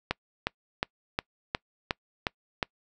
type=click train; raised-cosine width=0.3 ms; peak=-10 dBFS; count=8; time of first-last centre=0.11-2.628 s; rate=2.78 Hz; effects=noise-tail reverb RT60 0.1 s tail -26 dB re dry